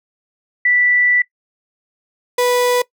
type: tone pair in turn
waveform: sine / 35% pulse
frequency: 1969 / 492.2 Hz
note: B6 / B4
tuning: -6 / -6 cents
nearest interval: 2 octaves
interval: 2400 cents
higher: first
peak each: -11 dBFS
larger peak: neither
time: 0.65-1.22 / 2.38-2.82 s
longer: first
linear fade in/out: 5 ms
effects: noise-tail reverb RT60 0.1 s tail -20 dB re dry